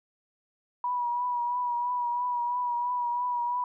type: tone with vibrato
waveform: sine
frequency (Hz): 972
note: B5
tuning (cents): -28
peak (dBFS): -26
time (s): 0.84-3.64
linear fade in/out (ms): 2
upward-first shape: triangle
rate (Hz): 3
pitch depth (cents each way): 37
effects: none